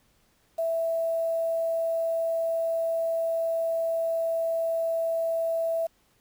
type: tone with quantisation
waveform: sine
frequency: 659.3 Hz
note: E5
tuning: in tune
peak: -24 dBFS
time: 0.58-5.87 s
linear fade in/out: 10 ms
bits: 8
effects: pink hiss -66 dBFS RMS until 6.2 s